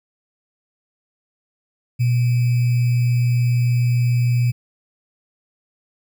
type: tone with sample-and-hold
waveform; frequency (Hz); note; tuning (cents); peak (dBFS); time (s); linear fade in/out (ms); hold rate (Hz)
sine; 121.6; B2; -26; -14; 1.99-4.52; 20; 2450
effects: none